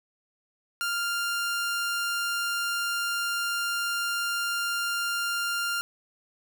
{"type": "tone", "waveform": "sawtooth", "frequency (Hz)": 1396.9, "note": "F6", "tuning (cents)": 0, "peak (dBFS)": -23, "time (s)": [0.81, 5.81], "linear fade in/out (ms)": 0, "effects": []}